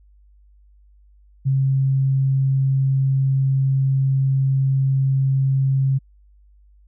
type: tone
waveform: sine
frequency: 134.7 Hz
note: C#3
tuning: 49 cents flat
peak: -15 dBFS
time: 1.45-5.99 s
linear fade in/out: 20 ms
effects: added 50 Hz sine -49 dBFS peak until 6.87 s